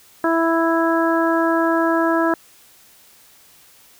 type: harmonic tone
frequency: 330 Hz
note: E4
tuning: 2 cents sharp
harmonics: 1 / 2 / 3 / 4 / 5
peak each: -18 / -21 / -23 / -24 / -25 dBFS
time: 0.24-2.34 s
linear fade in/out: 2 ms
effects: white hiss -50 dBFS RMS until 3.99 s